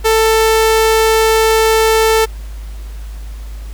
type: tone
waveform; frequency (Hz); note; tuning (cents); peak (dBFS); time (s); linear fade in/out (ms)
sawtooth; 443.2; A4; +13; -5; 0.04-2.26; 20
effects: added 52 Hz sine -24 dBFS peak until 3.73 s + pink hiss -42 dBFS RMS until 3.73 s